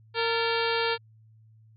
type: harmonic tone with a mistuned harmonic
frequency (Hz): 460.1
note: A#4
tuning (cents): -23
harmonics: 1 / 2 / 3 / 4 / 5 / 6 / 7 / 8 / 9 / 10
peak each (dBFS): -28 / -31 / -33 / -34 / -35 / -36 / -36 / -37 / -38 / -38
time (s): 0.14-0.98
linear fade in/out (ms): 50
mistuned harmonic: 4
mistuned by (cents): -93
effects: added 110 Hz sine -53 dBFS peak until 1.76 s